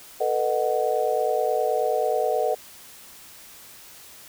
sine chord, B dominant seventh, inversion third, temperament just, 444.5 / 493.9 / 617.4 / 740.8 Hz, A4 / B4 / D#5 / F#5, +18 / 0 / -14 / +2 cents, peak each -26 dBFS, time 0.2-2.55 s, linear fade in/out 10 ms, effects white hiss -46 dBFS RMS until 4.28 s

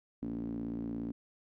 sawtooth tone with band-pass filter, 57.1 Hz, A#1, 35 cents flat, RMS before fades -38 dBFS, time 0.22-1.12 s, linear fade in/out 5 ms, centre 260 Hz, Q 8.2, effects none

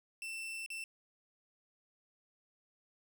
40% pulse tone with dropouts, 2677 Hz, E7, 26 cents sharp, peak -39 dBFS, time 0.22-0.84 s, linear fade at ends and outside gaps 1 ms, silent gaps 0.662-0.702 s, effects none

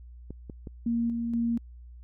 clicks, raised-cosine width 3 ms, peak -26 dBFS, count 3, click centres 0.306 / 0.498 / 0.672 s
sine tone with tremolo, 233.3 Hz, A#3, 2 cents sharp, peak -24 dBFS, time 0.86-1.58 s, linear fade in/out 5 ms, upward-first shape square, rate 2.1 Hz, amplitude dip 35%
effects added 60 Hz sine -44 dBFS peak until 2.03 s

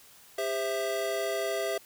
square chord, C major, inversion second, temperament equal with one note detuned, 402.1 / 523.3 / 659.3 Hz, G4 / C5 / E5, +44 / 0 / 0 cents, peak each -34 / -37 / -32 dBFS, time 0.38-1.78 s, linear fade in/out 5 ms, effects white hiss -55 dBFS RMS until 1.85 s

